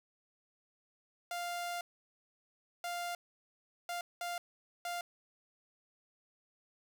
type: tone bursts at uneven times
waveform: sawtooth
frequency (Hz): 698.5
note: F5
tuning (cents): 0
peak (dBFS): -33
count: 5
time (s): 1.31-1.81 / 2.84-3.15 / 3.89-4.01 / 4.21-4.38 / 4.85-5.01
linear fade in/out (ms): 2
effects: none